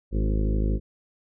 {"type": "harmonic tone with a mistuned harmonic", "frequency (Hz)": 52.7, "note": "G#1", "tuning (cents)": 26, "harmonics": [1, 2, 3, 4, 5, 6, 7, 8, 9, 10], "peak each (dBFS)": [-22, -30, -34, -32, -37, -36, -37, -40, -43, -43], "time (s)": [0.11, 0.8], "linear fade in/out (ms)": 50, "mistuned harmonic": 6, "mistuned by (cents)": 21, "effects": []}